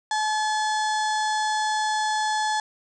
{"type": "harmonic tone", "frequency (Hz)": 859, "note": "A5", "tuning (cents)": -42, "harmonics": [1, 2, 4, 5, 6, 7, 8, 9, 10], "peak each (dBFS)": [-23, -29, -35, -37, -39, -40, -41, -42, -43], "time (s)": [0.11, 2.6], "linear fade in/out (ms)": 2, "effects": []}